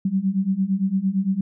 sine beating tone pair, 187.3 / 196.1 Hz, F#3 / G3, +21 / +1 cents, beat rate 8.8 Hz, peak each -23 / -21 dBFS, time 0.05-1.41 s, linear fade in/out 5 ms, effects none

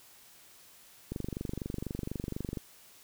click train, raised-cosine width 3 ms, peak -22 dBFS, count 36, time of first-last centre 1.12-2.572 s, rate 24.1 Hz, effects white hiss -57 dBFS RMS until 3.03 s

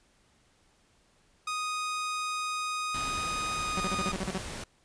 sawtooth tone with pitch glide, 1244.5 to 1235.2 Hz, D#6 to D#6, 0 to -13 cents, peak -27 dBFS, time 1.47-4.12 s, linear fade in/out 5 ms, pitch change -13 cents, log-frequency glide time 3.53-3.94 s
pink noise, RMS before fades -39 dBFS, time 2.94-4.64 s, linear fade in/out 5 ms
sawtooth tone bursts, 189.2 Hz, F#3, 39 cents sharp, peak -26 dBFS, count 9, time 3.77-4.379 s, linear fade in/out 2 ms, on 33 ms, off 39 ms
effects pink hiss -66 dBFS RMS until 4.84 s + resampled to 22050 Hz

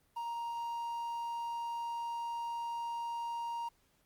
triangle tone with quantisation, 936 Hz, A#5, 7 cents sharp, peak -34 dBFS, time 0.16-3.69 s, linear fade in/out 10 ms, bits 10, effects pink hiss -72 dBFS RMS until 4.05 s + Opus 32 kbps

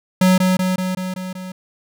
square tone with echo, 185 Hz, F#3, in tune, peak -11 dBFS, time 0.21-0.38 s, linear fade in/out 5 ms, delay 190 ms, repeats 6, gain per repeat -3 dB, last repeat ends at 1.52 s, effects none

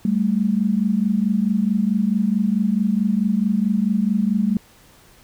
sine tone pair together, 195.51 / 220.1 Hz, G3 / A3, -4 / +1 cents, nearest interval major second, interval 205 cents, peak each -19 dBFS, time 0.05-4.57 s, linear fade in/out 2 ms, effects pink hiss -51 dBFS RMS until 5.23 s

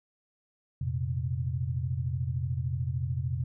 sine chord, F suspended fourth, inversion none, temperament equal with one note detuned, 87.31 / 117.35 / 130.81 Hz, F2 / Bb2 / C3, 0 / +12 / 0 cents, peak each -33 / -34 / -31 dBFS, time 0.81-3.44 s, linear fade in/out 5 ms, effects none

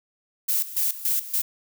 violet noise with tremolo, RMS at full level -23 dBFS, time 0.48-1.42 s, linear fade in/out 10 ms, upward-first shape square, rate 3.5 Hz, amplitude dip 80%, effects none

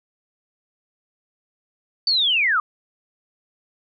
sine linear sweep, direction down, 4606 to 1158 Hz, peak -16 dBFS, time 2.07-2.6 s, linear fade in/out 2 ms, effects none

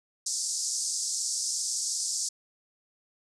pink band-pass noise, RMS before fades -31 dBFS, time 0.26-2.29 s, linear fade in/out 5 ms, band 5000 to 8900 Hz, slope 48 dB/octave, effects none

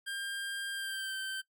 25% pulse tone with pitch glide, 1599 to 1553.5 Hz, G6 to G6, +34 to -16 cents, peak -32 dBFS, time 0.06-1.42 s, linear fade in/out 20 ms, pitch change -50 cents, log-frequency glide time 0.72-1.15 s, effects noise-tail reverb RT60 0.1 s tail -19 dB re dry

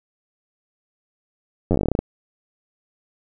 slowing click train, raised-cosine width 2 ms, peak -6 dBFS, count 14, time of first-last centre 1.71-1.99 s, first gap 10 ms, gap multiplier 1.12, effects none

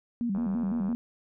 sine tone with vibrato, 214.9 Hz, A3, 41 cents flat, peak -26 dBFS, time 0.21-0.95 s, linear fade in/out 0 ms, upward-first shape square, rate 5.9 Hz, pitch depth 170 cents each way
click train, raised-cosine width 1 ms, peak -29 dBFS, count 50, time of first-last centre 0.35-0.928 s, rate 84.8 Hz
effects none

